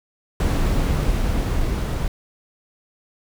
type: noise with level ramp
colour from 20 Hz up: brown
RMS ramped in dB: -18 to -23 dBFS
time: 0.4-2.08 s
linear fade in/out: 2 ms
effects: none